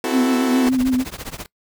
sawtooth chord, F# half-diminished seventh, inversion second, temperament equal with one note detuned, 258.5 / 329.6 / 370 / 440 Hz, C4 / E4 / F#4 / A4, -21 / 0 / 0 / 0 cents, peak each -22 dBFS, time 0.04-0.69 s, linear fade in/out 2 ms
sine tone with vibrato, 256.6 Hz, C4, 34 cents flat, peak -15 dBFS, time 0.11-1.05 s, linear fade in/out 50 ms, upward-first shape sine, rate 6.8 Hz, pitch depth 39 cents each way
pink noise with tremolo, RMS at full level -28 dBFS, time 0.66-1.46 s, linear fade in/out 0 ms, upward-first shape triangle, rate 15 Hz, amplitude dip 100%
effects noise-tail reverb RT60 0.1 s tail -22 dB re dry

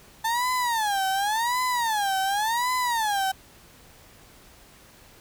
35% pulse tone with vibrato, 880 Hz, A5, in tune, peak -21 dBFS, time 0.24-3.32 s, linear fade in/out 10 ms, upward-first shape sine, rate 0.9 Hz, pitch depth 240 cents each way, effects pink hiss -52 dBFS RMS until 5.2 s

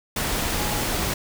sine tone in noise, 834 Hz, G#5, 7 cents sharp, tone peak -32 dBFS, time 0.59-0.81 s, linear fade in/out 5 ms, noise pink, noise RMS -25 dBFS, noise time 0.16-1.14 s, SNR -10 dB, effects none

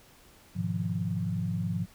sine chord, F half-diminished seventh, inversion first, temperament equal, 103.83 / 123.47 / 155.56 / 174.61 Hz, Ab2 / Cb3 / Eb3 / F3, 0 / 0 / 0 / 0 cents, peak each -33 / -37 / -36 / -31 dBFS, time 0.55-1.86 s, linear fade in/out 20 ms, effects pink hiss -57 dBFS RMS until 1.94 s

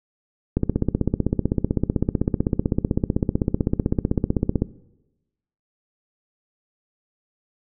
click train, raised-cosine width 3 ms, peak -6 dBFS, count 65, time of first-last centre 0.57-4.621 s, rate 15.8 Hz, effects noise-tail reverb RT60 1.0 s tail -19 dB re dry

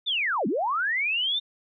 sine linear two-way sweep, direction down then up, 3664 to 178.3 to 3664 Hz, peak -23 dBFS, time 0.06-1.4 s, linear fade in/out 20 ms, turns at 0.47 s, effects none

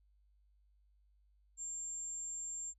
sine tone, 7370 Hz, A#8, 21 cents flat, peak -39 dBFS, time 1.57-2.74 s, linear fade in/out 50 ms, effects tanh soft clip ceiling -36 dBFS + added 50 Hz sine -67 dBFS peak until 2.78 s

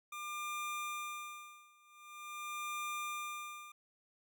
25% pulse tone with tremolo, 1200 Hz, D6, 37 cents sharp, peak -34 dBFS, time 0.12-3.72 s, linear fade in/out 5 ms, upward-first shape sine, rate 0.45 Hz, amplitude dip 95%, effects none

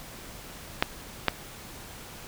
clicks, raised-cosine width 0.3 ms, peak -4 dBFS, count 2, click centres 0.825 / 1.283 s, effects pink hiss -44 dBFS RMS until 2.27 s

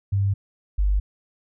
sine tone pair in turn, 99 / 49.5 Hz, G2 / G1, +18 / +18 cents, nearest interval octave, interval 1200 cents, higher first, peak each -18 / -17 dBFS, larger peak second, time 0.12-0.34 / 0.78-1 s, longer neither, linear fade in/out 10 ms, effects none

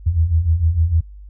sine beating tone pair, 77.8 / 84.4 Hz, D#2 / E2, 0 / +41 cents, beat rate 6.6 Hz, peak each -20 / -15 dBFS, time 0.06-1.01 s, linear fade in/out 10 ms, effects noise-tail reverb RT60 0.1 s tail -20 dB re dry + added 50 Hz sine -35 dBFS peak until 1.29 s

